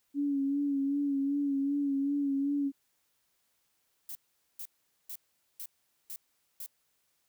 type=tone with vibrato; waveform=sine; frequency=280.5 Hz; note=C#4; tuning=21 cents sharp; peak=-27 dBFS; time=0.14-2.72 s; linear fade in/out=50 ms; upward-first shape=sine; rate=2.6 Hz; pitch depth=40 cents each way
type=noise bursts; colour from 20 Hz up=violet; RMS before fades=-41 dBFS; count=6; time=4.09-6.662 s; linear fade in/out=2 ms; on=62 ms; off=440 ms
effects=white hiss -75 dBFS RMS until 7.28 s